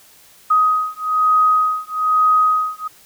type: beating tone pair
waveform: sine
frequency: 1255 / 1256.1 Hz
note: D#6 / D#6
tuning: +15 / +16 cents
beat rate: 1.1 Hz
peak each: -16 dBFS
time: 0.5-2.88 s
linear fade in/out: 10 ms
effects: white hiss -48 dBFS RMS until 3.05 s